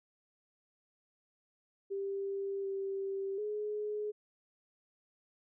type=tone with pitch steps; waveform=sine; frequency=394.2 / 390.3 / 420.3 Hz; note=G4 / G4 / G#4; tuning=+10 / -8 / +21 cents; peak=-34 dBFS; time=1.9-4.12 s; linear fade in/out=20 ms; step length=740 ms; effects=none